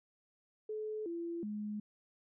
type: tone with pitch steps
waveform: sine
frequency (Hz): 430.1 / 338.9 / 209.8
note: A4 / E4 / G#3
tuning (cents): -39 / +48 / +18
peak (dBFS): -37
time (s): 0.69-1.8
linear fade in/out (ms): 5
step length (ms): 370
effects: none